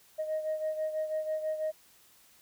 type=beating tone pair; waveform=sine; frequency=622.3 / 628.4 Hz; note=D#5 / D#5; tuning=0 / +17 cents; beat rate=6.1 Hz; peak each=-30 / -36 dBFS; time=0.18-1.72 s; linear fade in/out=20 ms; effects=tanh soft clip ceiling -26 dBFS + white hiss -61 dBFS RMS until 2.41 s